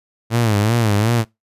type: tone with vibrato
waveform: sawtooth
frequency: 110 Hz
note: A2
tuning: in tune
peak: -10 dBFS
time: 0.3-1.25 s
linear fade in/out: 50 ms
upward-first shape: sine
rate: 2.7 Hz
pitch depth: 140 cents each way
effects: noise-tail reverb RT60 0.2 s tail -24 dB re dry + resampled to 32000 Hz